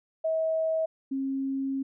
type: tone pair in turn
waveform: sine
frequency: 642 / 269.9 Hz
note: E5 / C#4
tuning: -46 / -46 cents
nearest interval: octave + minor third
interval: 1500 cents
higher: first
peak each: -24 / -27 dBFS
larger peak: first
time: 0.24-0.86 / 1.11-1.83 s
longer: second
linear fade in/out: 10 ms
effects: none